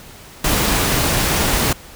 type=noise; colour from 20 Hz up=pink; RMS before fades=-17 dBFS; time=0.44-1.73 s; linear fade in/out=5 ms; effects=pink hiss -40 dBFS RMS until 1.95 s